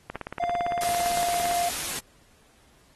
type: click train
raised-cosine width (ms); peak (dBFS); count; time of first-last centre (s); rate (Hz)
0.5; -17; 26; 0.1-1.512; 17.7
type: tone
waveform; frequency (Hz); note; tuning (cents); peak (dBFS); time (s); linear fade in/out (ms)
triangle; 698.5; F5; 0; -23; 0.4-1.69; 5
type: noise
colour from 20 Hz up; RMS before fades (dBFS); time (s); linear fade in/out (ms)
white; -31; 0.81-1.99; 0
effects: pink hiss -60 dBFS RMS until 2.95 s + AAC 32 kbps